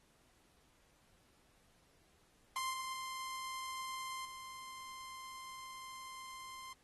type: tone with level steps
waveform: sawtooth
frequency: 1046.5 Hz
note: C6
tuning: in tune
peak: -34 / -38 / -44 dBFS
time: 2.56-6.73 s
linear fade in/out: 2 ms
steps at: 2.73 / 4.25 s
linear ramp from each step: 2 ms
effects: pink hiss -71 dBFS RMS until 6.83 s + AAC 32 kbps